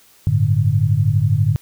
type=chord; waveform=sine; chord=G suspended second; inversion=none; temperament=just; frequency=98 / 110.25 / 147 Hz; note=G2 / A2 / D3; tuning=0 / +4 / +2 cents; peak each=-18 / -16 / -18 dBFS; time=0.27-1.56 s; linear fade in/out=0 ms; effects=white hiss -51 dBFS RMS until 1.61 s